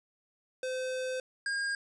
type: tone pair in turn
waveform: square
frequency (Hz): 514 / 1618.2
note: C5 / G#6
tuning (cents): -31 / -45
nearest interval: octave + minor sixth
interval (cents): 1986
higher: second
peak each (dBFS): -33 / -31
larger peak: second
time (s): 0.63-1.2 / 1.46-1.75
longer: first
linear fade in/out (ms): 2
effects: resampled to 22050 Hz + 11-bit